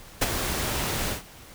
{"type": "noise with ADSR envelope", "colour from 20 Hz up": "pink", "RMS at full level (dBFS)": -20, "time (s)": [0.21, 1.23], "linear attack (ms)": 12, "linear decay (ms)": 30, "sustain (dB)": -8, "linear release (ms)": 140, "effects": ["pink hiss -47 dBFS RMS until 1.54 s"]}